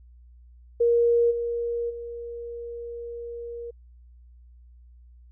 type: tone with level steps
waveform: sine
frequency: 471.4 Hz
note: A#4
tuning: 19 cents sharp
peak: -17 / -25 / -33 dBFS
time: 0.8-3.71 s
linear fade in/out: 10 ms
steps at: 1.3 / 1.89 s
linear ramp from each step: 20 ms
effects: added 60 Hz sine -48 dBFS peak until 5.31 s